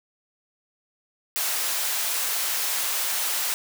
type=high-pass noise; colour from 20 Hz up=white; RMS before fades=-26 dBFS; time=1.36-3.54 s; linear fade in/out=0 ms; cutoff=630 Hz; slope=12 dB/octave; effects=none